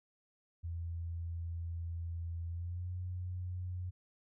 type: tone with pitch glide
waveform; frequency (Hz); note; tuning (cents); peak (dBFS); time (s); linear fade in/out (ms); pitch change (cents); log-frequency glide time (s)
sine; 84.3 to 90.35; E2 to F#2; +39 to -41; -37; 0.63-3.91; 20; +120; 2.48-2.9
effects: none